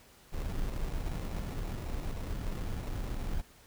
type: noise with sample-and-hold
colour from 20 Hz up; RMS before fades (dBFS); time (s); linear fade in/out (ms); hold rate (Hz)
brown; -35; 0.32-3.42; 20; 1575
effects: pink hiss -59 dBFS RMS until 3.66 s